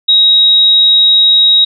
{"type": "tone", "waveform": "sine", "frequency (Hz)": 3802, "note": "A#7", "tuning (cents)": 33, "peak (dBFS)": -4, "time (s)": [0.08, 1.65], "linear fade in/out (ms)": 10, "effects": []}